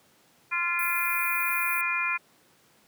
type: harmonic tone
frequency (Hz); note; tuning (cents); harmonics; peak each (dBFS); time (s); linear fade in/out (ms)
346; F4; -16; 3 / 4 / 5 / 6 / 7; -33 / -32 / -36 / -35 / -27; 0.51-2.18; 20
type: high-pass noise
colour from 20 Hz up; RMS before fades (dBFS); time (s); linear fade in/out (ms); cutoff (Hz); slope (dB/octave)
white; -35; 0.79-1.81; 0; 10000; 48
effects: pink hiss -61 dBFS RMS until 2.87 s + high-pass 150 Hz 12 dB/octave